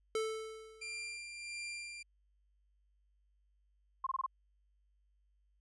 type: tone with exponential decay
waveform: square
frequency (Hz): 440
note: A4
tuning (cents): 0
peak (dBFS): -32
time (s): 0.15-1.17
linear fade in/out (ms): 2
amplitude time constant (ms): 220
type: tone with tremolo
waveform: sawtooth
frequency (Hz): 2380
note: D7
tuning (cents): +22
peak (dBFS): -37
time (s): 0.81-2.03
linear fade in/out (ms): 10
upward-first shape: sine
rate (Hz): 1.5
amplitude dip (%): 45
type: tone bursts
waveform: sine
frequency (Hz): 1062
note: C6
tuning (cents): +25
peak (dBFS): -32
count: 5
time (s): 4.04-4.263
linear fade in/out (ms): 5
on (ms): 27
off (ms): 22
effects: added 50 Hz sine -70 dBFS peak until 5.6 s + resampled to 24000 Hz